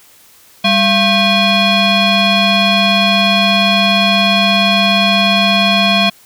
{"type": "tone with frequency modulation", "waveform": "sine", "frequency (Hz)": 1568, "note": "G6", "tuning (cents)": 0, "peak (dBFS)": -7, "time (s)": [0.64, 6.1], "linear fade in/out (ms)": 10, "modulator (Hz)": 883, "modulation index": 2.7, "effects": ["tanh soft clip ceiling -5 dBFS", "white hiss -45 dBFS RMS until 6.25 s"]}